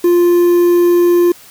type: tone with quantisation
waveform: triangle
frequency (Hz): 349.2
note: F4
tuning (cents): 0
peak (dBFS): -5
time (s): 0.04-1.32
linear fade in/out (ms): 5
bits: 5
effects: white hiss -40 dBFS RMS until 1.5 s